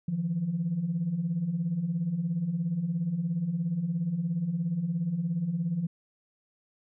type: beating tone pair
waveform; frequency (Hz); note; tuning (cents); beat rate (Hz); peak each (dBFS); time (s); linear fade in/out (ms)
sine; 155.56 / 172.56; D#3 / F3; 0 / -20; 17; -33 / -27; 0.08-5.87; 5
effects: tanh soft clip ceiling -20 dBFS